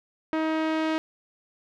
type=tone with low-pass filter sweep; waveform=sawtooth; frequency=316.6 Hz; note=D#4; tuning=30 cents sharp; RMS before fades=-26 dBFS; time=0.33-0.98 s; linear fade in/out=0 ms; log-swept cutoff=2100 to 3400 Hz; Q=0.83; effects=none